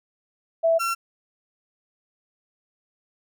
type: tone pair in turn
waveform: sine / 35% pulse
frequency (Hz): 659.3 / 1358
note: E5 / F6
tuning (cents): 0 / -49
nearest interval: octave + minor second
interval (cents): 1251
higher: second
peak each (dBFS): -16 / -21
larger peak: first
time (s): 0.63-0.79 / 0.79-0.95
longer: neither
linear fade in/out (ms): 20
effects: none